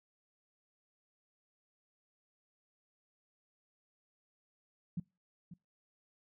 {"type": "tone with echo", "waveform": "sine", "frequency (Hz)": 173.8, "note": "F3", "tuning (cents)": -8, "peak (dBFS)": -33, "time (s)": [4.97, 5], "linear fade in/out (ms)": 5, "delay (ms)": 540, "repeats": 1, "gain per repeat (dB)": -13, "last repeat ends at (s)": 5.54, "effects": ["noise-tail reverb RT60 0.3 s tail -26 dB re dry"]}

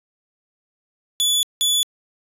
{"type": "tone bursts at uneven times", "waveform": "sawtooth", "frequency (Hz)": 3445, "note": "A7", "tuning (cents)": -37, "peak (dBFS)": -13, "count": 2, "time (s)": [[1.2, 1.43], [1.61, 1.83]], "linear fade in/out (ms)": 0, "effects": ["resampled to 32000 Hz"]}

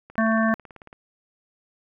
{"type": "click train", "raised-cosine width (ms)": 0.5, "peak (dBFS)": -28, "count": 16, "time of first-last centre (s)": [0.1, 0.929], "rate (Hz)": 18.1}
{"type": "harmonic tone", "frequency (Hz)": 222.6, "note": "A3", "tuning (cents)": 20, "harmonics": [1, 3, 5, 7, 8], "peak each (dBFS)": [-20, -25, -27, -28, -29], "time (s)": [0.18, 0.54], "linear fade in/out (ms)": 0}
{"effects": []}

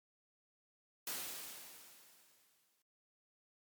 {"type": "noise with exponential decay", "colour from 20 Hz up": "white", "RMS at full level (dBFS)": -40, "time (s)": [1.07, 2.82], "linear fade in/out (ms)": 2, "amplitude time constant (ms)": 380, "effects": ["high-pass 150 Hz 12 dB/octave", "MP3 96 kbps"]}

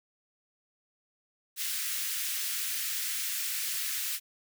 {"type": "high-pass noise", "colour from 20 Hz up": "white", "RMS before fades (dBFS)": -33, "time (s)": [1.56, 4.2], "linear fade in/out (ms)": 50, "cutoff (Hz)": 1600, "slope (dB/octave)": 24, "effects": []}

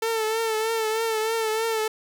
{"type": "tone with vibrato", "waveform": "sawtooth", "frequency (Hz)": 444.6, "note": "A4", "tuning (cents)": 18, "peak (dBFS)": -19, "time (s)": [0.02, 1.88], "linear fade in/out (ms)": 5, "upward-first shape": "triangle", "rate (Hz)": 3.2, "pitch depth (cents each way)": 53, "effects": []}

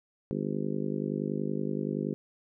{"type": "harmonic tone", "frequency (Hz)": 50.6, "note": "G#1", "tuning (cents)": -44, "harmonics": [3, 4, 5, 6, 7, 8, 9, 10], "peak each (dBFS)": [-36, -34, -36, -40, -37, -37, -47, -44], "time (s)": [0.31, 2.14], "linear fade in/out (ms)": 0, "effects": []}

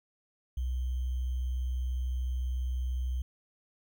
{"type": "tone with sample-and-hold", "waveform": "sine", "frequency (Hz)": 63, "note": "B1", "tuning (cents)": 35, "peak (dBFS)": -29, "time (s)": [0.57, 3.22], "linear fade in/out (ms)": 5, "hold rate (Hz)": 3150, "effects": []}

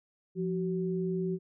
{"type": "tone pair together", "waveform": "sine", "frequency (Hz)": [174.61, 377.3], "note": ["F3", "F#4"], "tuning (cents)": [0, 34], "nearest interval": "octave + minor second", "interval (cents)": 1334, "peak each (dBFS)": [-31, -32], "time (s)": [0.35, 1.39], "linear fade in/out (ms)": 50, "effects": []}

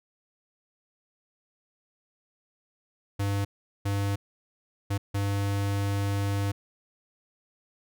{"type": "tone bursts at uneven times", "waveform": "square", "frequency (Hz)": 100, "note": "G2", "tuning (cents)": 35, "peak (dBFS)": -26, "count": 4, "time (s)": [[3.19, 3.45], [3.85, 4.16], [4.9, 4.98], [5.14, 6.52]], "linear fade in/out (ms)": 10, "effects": []}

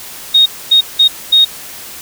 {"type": "tone bursts at uneven times", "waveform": "sine", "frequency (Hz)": 3729, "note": "A#7", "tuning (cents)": 0, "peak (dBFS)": -4, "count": 4, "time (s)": [[0.34, 0.46], [0.71, 0.81], [0.99, 1.08], [1.32, 1.45]], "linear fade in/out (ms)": 10, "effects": ["white hiss -30 dBFS RMS until 2.01 s"]}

